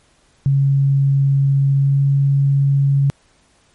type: tone with pitch glide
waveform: sine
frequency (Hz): 138.1 to 139.06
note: C#3 to C#3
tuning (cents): -6 to +6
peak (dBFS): -11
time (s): 0.46-3.1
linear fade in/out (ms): 0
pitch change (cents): +12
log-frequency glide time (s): 1.77-2.01
effects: pink hiss -56 dBFS RMS until 3.74 s + MP3 48 kbps